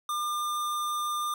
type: tone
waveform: square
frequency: 1201 Hz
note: D6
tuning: 38 cents sharp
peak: -29 dBFS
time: 0.09-1.34 s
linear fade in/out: 2 ms
effects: none